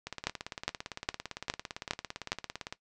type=two click trains; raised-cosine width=0.2 ms; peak=-20 / -11 dBFS; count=48 / 6; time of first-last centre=0.07-2.725 / 0.27-2.319 s; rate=17.7 / 2.44 Hz; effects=noise-tail reverb RT60 0.1 s tail -17 dB re dry + resampled to 22050 Hz